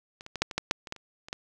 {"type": "clicks", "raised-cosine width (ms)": 0.2, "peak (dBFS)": [-26, -25, -17, -6, -20, -10, -6, -24, -16, -30, -26, -16], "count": 12, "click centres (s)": [0.209, 0.264, 0.357, 0.42, 0.512, 0.58, 0.711, 0.872, 0.924, 0.963, 1.285, 1.329], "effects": []}